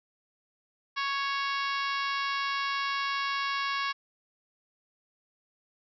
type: harmonic tone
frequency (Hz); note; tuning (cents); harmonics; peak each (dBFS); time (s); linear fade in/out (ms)
554.4; C#5; 0; 2 / 3 / 4 / 5 / 6 / 7 / 8 / 9 / 10; -31 / -35 / -37 / -39 / -41 / -42 / -43 / -44 / -45; 0.96-3.93; 20
effects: none